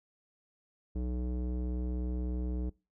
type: tone with low-pass filter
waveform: square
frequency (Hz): 61.74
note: B1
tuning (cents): 0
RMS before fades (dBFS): -34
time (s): 0.95-2.7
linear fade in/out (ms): 10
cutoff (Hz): 370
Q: 1.5
effects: noise-tail reverb RT60 0.3 s tail -24 dB re dry